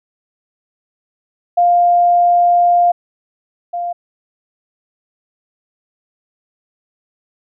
sine tone pair in turn, 701 / 698.2 Hz, F5 / F5, +6 / -1 cents, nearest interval unison, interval 7 cents, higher first, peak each -8 / -18 dBFS, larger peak first, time 1.57-2.92 / 3.73-3.93 s, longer first, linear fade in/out 10 ms, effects none

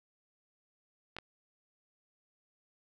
clicks, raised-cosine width 0.3 ms, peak -26 dBFS, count 2, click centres 1.166 / 1.186 s, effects none

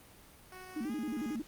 10% pulse tone with pitch glide, 370 to 412.9 Hz, F#4 to G#4, 0 to -10 cents, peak -39 dBFS, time 0.52-1.36 s, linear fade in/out 2 ms, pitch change +190 cents, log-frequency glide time 0.81-0.92 s
sine tone with vibrato, 264.5 Hz, C4, 19 cents sharp, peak -34 dBFS, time 0.76-1.42 s, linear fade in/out 5 ms, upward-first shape square, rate 11 Hz, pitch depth 260 cents each way
effects pink hiss -57 dBFS RMS until 1.47 s + Opus 32 kbps

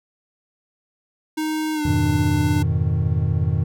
square tone with pitch glide, 311.1 to 297.6 Hz, D#4 to D4, 0 to +23 cents, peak -22 dBFS, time 1.37-2.63 s, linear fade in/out 10 ms, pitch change -77 cents, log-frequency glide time 1.74-1.84 s
triangle chord, F half-diminished seventh, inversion none, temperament equal, 87.31 / 103.83 / 123.47 / 155.56 Hz, F2 / Ab2 / Cb3 / Eb3, 0 / 0 / 0 / 0 cents, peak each -20 / -22 / -22 / -21 dBFS, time 1.85-3.64 s, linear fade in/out 5 ms
effects none

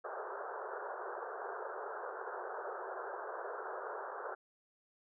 pink band-pass noise, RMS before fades -43 dBFS, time 0.04-4.35 s, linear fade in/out 10 ms, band 380 to 1600 Hz, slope 96 dB/octave, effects none

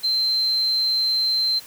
sine tone, 4115 Hz, C8, 30 cents flat, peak -18 dBFS, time 0.03-1.6 s, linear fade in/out 20 ms, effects white hiss -43 dBFS RMS until 1.66 s

